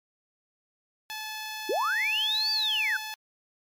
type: tone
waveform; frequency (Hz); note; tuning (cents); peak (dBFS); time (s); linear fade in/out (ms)
10% pulse; 864; A5; -32; -26; 1.1-3.14; 0
type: linear two-way sweep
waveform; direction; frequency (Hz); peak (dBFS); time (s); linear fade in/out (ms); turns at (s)
sine; up then down; 323.3 to 4699 to 1444; -24; 1.69-2.97; 5; 2.51
effects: MP3 96 kbps